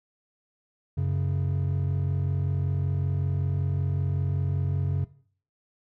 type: tone pair together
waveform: triangle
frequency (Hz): 93.1 / 138.39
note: F#2 / C#3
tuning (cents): +11 / -3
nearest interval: perfect fifth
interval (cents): 686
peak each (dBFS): -24 / -24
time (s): 0.97-5.05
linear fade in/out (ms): 10
effects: noise-tail reverb RT60 0.5 s tail -17 dB re dry + tanh soft clip ceiling -14 dBFS